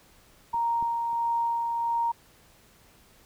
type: tone with tremolo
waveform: sine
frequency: 932.3 Hz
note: A#5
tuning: in tune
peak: -23 dBFS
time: 0.53-2.12 s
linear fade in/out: 10 ms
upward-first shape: sine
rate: 1.5 Hz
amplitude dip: 30%
type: clicks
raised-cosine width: 3 ms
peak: -35 / -30 / -40 dBFS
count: 3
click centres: 0.544 / 0.826 / 1.131 s
effects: pink hiss -58 dBFS RMS until 3.25 s